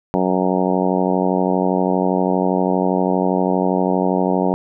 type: harmonic tone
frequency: 92.5 Hz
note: F#2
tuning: in tune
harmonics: 2 / 3 / 4 / 5 / 6 / 7 / 8 / 9 / 10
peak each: -20 / -22 / -23 / -24 / -25 / -25 / -26 / -27 / -27 dBFS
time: 0.14-4.54 s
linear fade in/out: 0 ms
effects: none